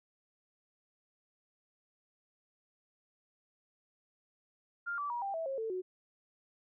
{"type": "tone with pitch steps", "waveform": "sine", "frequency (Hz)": [1400, 1157, 956.2, 790.3, 653.1, 539.8, 446.1, 368.7], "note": ["F6", "D6", "A#5", "G5", "E5", "C#5", "A4", "F#4"], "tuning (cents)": [4, -26, 44, 14, -16, -46, 24, -6], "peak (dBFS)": -34, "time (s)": [4.86, 5.82], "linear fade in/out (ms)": 20, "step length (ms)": 120, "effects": []}